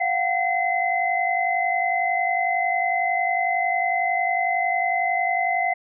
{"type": "tone cluster", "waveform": "sine", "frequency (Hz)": [702, 753, 2048], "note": ["F5", "F#5", "C7"], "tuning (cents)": [9, 30, -38], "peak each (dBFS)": -24, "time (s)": [0, 5.74], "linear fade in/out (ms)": 10, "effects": []}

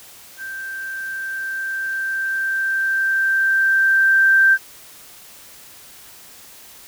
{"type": "tone with level ramp", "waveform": "sine", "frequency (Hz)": 1568, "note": "G6", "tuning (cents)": 0, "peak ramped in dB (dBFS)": [-28, -9], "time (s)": [0.37, 4.58], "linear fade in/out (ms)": 50, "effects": ["white hiss -43 dBFS RMS until 6.87 s"]}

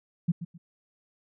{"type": "tone with echo", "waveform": "sine", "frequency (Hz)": 170.2, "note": "F3", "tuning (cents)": -44, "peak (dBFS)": -20, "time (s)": [0.28, 0.32], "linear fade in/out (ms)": 10, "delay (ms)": 130, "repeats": 2, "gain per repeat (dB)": -12, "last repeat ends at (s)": 0.58, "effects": []}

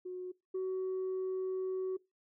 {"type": "tone pair in turn", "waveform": "sine", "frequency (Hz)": [365, 375], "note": ["F#4", "F#4"], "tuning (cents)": [-24, 23], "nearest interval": "unison", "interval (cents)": 47, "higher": "second", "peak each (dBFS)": [-38, -31], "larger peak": "second", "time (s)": [[0.05, 0.32], [0.54, 1.97]], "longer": "second", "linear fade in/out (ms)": 10, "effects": ["noise-tail reverb RT60 0.2 s tail -21 dB re dry", "tanh soft clip ceiling -31 dBFS"]}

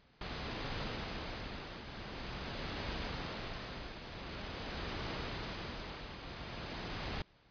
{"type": "noise with tremolo", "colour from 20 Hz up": "pink", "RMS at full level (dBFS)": -39, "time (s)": [0.21, 7.22], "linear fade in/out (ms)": 2, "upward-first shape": "triangle", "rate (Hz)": 0.46, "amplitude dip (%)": 60, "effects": ["pink hiss -66 dBFS RMS until 7.5 s", "resampled to 11025 Hz"]}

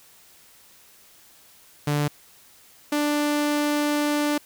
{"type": "tone pair in turn", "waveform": "sawtooth", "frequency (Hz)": [146.83, 294.7], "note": ["D3", "D4"], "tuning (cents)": [0, 6], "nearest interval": "octave", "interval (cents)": 1206, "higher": "second", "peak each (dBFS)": -17, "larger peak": "neither", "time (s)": [[1.87, 2.08], [2.92, 4.38]], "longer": "second", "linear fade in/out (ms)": 5, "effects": ["white hiss -53 dBFS RMS until 4.45 s"]}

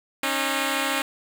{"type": "tone pair together", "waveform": "5% pulse", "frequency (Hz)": [272.6, 306], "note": ["C#4", "D#4"], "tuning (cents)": [-29, -29], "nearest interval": "major second", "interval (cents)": 200, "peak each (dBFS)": [-13, -16], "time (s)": [0.23, 1.02], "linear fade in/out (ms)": 2, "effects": []}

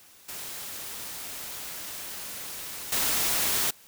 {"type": "noise with level steps", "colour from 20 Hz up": "white", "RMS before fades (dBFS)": [-38, -26], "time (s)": [0.28, 3.71], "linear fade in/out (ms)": 10, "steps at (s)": 2.92, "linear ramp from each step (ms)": 5, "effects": ["white hiss -54 dBFS RMS until 3.87 s"]}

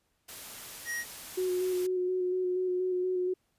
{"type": "noise", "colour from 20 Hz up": "white", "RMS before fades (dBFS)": -44, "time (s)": [0.28, 1.87], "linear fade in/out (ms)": 10}
{"type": "tone", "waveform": "square", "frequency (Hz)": 1890, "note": "A#6", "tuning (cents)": 23, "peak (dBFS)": -33, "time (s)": [0.85, 1.05], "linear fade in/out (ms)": 50}
{"type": "tone with vibrato", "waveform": "sine", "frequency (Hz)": 366, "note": "F#4", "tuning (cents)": -19, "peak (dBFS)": -27, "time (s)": [1.37, 3.34], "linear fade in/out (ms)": 10, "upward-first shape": "square", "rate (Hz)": 4.2, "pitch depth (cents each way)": 16}
{"effects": ["pink hiss -75 dBFS RMS until 3.58 s", "resampled to 32000 Hz"]}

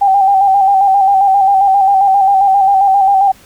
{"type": "tone with vibrato", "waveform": "sine", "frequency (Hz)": 784, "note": "G5", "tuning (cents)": 0, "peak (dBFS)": -6, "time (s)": [0.01, 3.32], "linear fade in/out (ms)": 10, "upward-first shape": "square", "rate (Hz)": 7.5, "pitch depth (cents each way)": 40, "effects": ["pink hiss -43 dBFS RMS until 3.45 s"]}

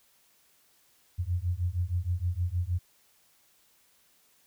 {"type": "beating tone pair", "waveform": "sine", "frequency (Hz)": [85.5, 91.9], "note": ["F2", "F#2"], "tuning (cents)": [-36, -11], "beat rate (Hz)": 6.4, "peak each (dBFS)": [-30, -30], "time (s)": [1.18, 2.79], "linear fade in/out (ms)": 20, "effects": ["white hiss -65 dBFS RMS until 4.46 s"]}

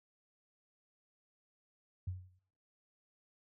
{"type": "tone with exponential decay", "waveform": "sine", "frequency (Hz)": 91.6, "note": "F#2", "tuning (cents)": -17, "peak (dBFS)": -33, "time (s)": [2.07, 2.39], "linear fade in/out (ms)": 5, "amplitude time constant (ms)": 69, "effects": ["noise-tail reverb RT60 0.6 s tail -19 dB re dry", "high-pass 60 Hz 12 dB/octave"]}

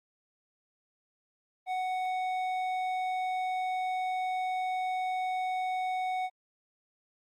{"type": "tone with hard clipping", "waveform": "sine", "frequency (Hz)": 742, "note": "F#5", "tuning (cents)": 5, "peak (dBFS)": -31, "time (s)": [1.66, 6.3], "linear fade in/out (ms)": 50, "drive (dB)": 8, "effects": ["Opus 24 kbps"]}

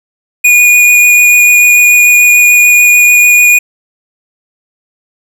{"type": "tone with vibrato", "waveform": "square", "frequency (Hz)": 2451, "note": "D#7", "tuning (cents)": -27, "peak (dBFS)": -3, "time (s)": [0.44, 3.59], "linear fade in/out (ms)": 10, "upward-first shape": "sine", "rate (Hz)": 6.8, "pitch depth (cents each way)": 9, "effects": []}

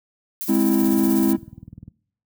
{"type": "noise with tremolo", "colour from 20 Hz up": "violet", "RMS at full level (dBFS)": -28, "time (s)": [0.41, 1.33], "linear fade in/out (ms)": 0, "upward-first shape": "sine", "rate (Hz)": 16, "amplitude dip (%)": 45}
{"type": "chord", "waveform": "triangle", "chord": "Ab augmented", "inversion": "none", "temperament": "equal", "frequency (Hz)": [207.7, 261.6, 329.6], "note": ["Ab3", "C4", "E4"], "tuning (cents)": [0, 0, 0], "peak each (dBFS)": -18, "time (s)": [0.48, 1.37], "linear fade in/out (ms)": 20}
{"type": "click train", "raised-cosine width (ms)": 5, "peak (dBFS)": -25, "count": 22, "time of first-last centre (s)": [0.83, 1.88], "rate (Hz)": 20}
{"effects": ["noise-tail reverb RT60 0.6 s tail -21 dB re dry", "high-pass 80 Hz 12 dB/octave"]}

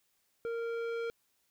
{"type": "tone with low-pass filter sweep", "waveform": "square", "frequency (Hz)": 463.2, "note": "A#4", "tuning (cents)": -11, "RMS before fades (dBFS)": -36, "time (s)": [0.45, 1.1], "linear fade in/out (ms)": 0, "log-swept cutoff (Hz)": [1400, 2700], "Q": 0.79, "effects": ["white hiss -75 dBFS RMS until 1.5 s"]}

